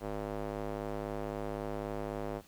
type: tone with band-pass filter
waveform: square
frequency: 51.9 Hz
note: G#1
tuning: in tune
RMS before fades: -38 dBFS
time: 0-2.42 s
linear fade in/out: 50 ms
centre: 550 Hz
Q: 1.2
effects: pink hiss -60 dBFS RMS until 2.47 s